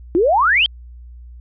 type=exponential sweep; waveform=sine; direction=up; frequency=320 to 3281 Hz; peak=-11 dBFS; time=0.15-0.66 s; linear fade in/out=0 ms; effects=added 60 Hz sine -35 dBFS peak until 1.4 s + resampled to 8000 Hz